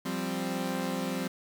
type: chord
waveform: sawtooth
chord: F suspended second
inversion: none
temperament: equal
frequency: 174.61 / 196 / 261.6 Hz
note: F3 / G3 / C4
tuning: 0 / 0 / 0 cents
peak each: -32 / -31 / -30 dBFS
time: 0.05-1.28 s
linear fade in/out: 10 ms
effects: 8-bit